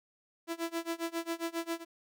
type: tone with tremolo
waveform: sawtooth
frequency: 333.5 Hz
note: E4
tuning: 20 cents sharp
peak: -27 dBFS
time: 0.47-1.85 s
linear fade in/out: 50 ms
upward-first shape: sine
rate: 7.4 Hz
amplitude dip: 95%
effects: none